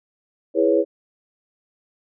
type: chord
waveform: sine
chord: C# minor seventh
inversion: first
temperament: equal with one note detuned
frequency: 329.6 / 410.5 / 493.9 / 554.4 Hz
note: E4 / G#4 / B4 / C#5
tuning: 0 / -20 / 0 / 0 cents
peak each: -20 dBFS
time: 0.54-0.85 s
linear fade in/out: 50 ms
effects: none